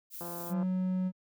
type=noise; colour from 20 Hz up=violet; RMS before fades=-43 dBFS; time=0.1-0.54 s; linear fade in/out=50 ms
type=click train; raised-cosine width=1 ms; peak=-29 dBFS; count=73; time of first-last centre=0.21-0.629 s; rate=172 Hz
type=tone; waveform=triangle; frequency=185 Hz; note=F#3; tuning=in tune; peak=-26 dBFS; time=0.49-1.12 s; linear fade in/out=50 ms
effects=high-pass 60 Hz 12 dB/octave